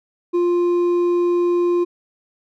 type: tone with hard clipping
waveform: sine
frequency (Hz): 350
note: F4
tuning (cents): +4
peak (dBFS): -16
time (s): 0.33-1.85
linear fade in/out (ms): 20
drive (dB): 4
effects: none